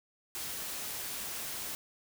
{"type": "noise", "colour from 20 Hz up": "white", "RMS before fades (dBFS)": -39, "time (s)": [0.35, 1.75], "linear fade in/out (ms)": 0, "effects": []}